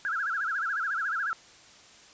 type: tone with vibrato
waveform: sine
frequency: 1476 Hz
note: F#6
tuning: 5 cents flat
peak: -27 dBFS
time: 0.05-1.33 s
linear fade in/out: 0 ms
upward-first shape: sine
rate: 14 Hz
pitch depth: 210 cents each way
effects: white hiss -53 dBFS RMS until 2.13 s + resampled to 16000 Hz